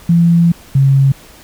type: tone pair in turn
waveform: sine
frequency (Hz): 169.7 / 136.42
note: F3 / C#3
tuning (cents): -49 / -27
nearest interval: major third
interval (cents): 378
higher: first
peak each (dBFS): -6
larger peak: neither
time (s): 0.09-0.52 / 0.75-1.12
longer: first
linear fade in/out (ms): 5
effects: pink hiss -40 dBFS RMS until 1.43 s